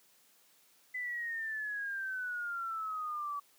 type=exponential sweep; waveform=sine; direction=down; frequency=2014 to 1141 Hz; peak=-35 dBFS; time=0.94-3.4 s; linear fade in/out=10 ms; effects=white hiss -66 dBFS RMS until 3.58 s + high-pass 150 Hz 12 dB/octave